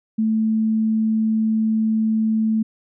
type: tone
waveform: sine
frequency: 220 Hz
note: A3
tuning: in tune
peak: -16 dBFS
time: 0.18-2.63 s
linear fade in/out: 10 ms
effects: none